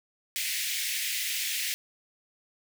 pink high-pass noise, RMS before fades -31 dBFS, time 0.36-1.74 s, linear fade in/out 0 ms, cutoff 1900 Hz, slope 48 dB/octave, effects none

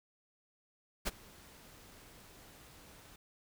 pink noise with ADSR envelope, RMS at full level -33 dBFS, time 1.05-3.16 s, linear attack 24 ms, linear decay 26 ms, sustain -24 dB, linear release 3 ms, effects none

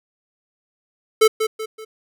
square tone with echo, 438 Hz, A4, 8 cents flat, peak -10 dBFS, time 1.21-1.28 s, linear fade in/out 10 ms, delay 190 ms, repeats 3, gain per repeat -8 dB, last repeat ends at 1.85 s, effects none

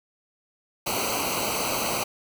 pink noise with comb filter, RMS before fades -27 dBFS, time 0.86-2.04 s, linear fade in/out 10 ms, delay 0.57 ms, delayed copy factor -1, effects none

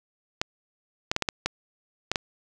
clicks, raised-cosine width 0.2 ms, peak -7 dBFS, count 8, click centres 0.415 / 1.115 / 1.164 / 1.223 / 1.288 / 1.46 / 2.116 / 2.158 s, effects none

